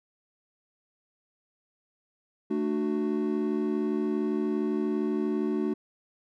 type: chord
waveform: triangle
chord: D major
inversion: second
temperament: equal with one note detuned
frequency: 220 / 297.4 / 370 Hz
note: A3 / D4 / F#4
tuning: 0 / +22 / 0 cents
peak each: -28 dBFS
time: 2.5-5.74 s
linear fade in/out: 10 ms
effects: none